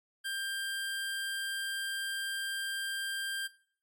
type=tone; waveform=25% pulse; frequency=1588 Hz; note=G6; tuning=22 cents sharp; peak=-30 dBFS; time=0.24-3.48 s; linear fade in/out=20 ms; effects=noise-tail reverb RT60 0.5 s tail -18 dB re dry + MP3 64 kbps

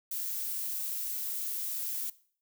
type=noise; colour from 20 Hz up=violet; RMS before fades=-35 dBFS; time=0.11-2.1 s; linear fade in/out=5 ms; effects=noise-tail reverb RT60 0.5 s tail -19 dB re dry

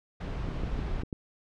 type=noise; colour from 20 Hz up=brown; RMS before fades=-33 dBFS; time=0.2-1.03 s; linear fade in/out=10 ms
type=clicks; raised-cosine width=3 ms; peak=-21 dBFS; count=5; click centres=0.488 / 0.635 / 0.791 / 1.034 / 1.128 s
effects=low-pass 4000 Hz 12 dB/octave

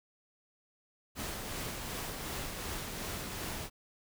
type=noise with tremolo; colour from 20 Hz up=pink; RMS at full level=-38 dBFS; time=1.15-3.7 s; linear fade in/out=50 ms; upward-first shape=triangle; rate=2.7 Hz; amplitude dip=35%; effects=none

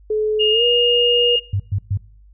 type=tone with pitch glide; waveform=sine; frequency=428.7 to 481.2 Hz; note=A4 to B4; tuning=-45 to -45 cents; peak=-16 dBFS; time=0.1-1.36 s; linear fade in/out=5 ms; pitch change=+200 cents; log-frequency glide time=0.51-0.64 s
type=tone; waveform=sine; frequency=2841 Hz; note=F7; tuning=29 cents sharp; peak=-15 dBFS; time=0.39-1.4 s; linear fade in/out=20 ms
type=tone bursts; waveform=sine; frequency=98.8 Hz; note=G2; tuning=14 cents sharp; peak=-16 dBFS; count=3; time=1.53-1.974 s; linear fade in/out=5 ms; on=68 ms; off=120 ms
effects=noise-tail reverb RT60 0.5 s tail -21 dB re dry + added 50 Hz sine -44 dBFS peak until 2.33 s

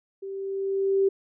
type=tone with level ramp; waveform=sine; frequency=390 Hz; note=G4; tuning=9 cents flat; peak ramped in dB=-33 to -17 dBFS; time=0.22-1.09 s; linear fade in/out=10 ms; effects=none

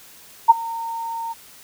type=tone with ADSR envelope; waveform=sine; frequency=917 Hz; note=A#5; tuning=29 cents flat; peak=-3 dBFS; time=0.48-1.34 s; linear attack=21 ms; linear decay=23 ms; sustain=-22 dB; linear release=24 ms; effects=white hiss -46 dBFS RMS until 1.63 s

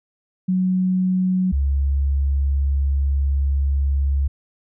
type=tone pair in turn; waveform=sine; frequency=185 / 69.3 Hz; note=F#3 / C#2; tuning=0 / 0 cents; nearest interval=octave + perfect fourth; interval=1700 cents; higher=first; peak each=-16 dBFS; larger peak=neither; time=0.48-1.52 / 1.52-4.28 s; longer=second; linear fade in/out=10 ms; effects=none

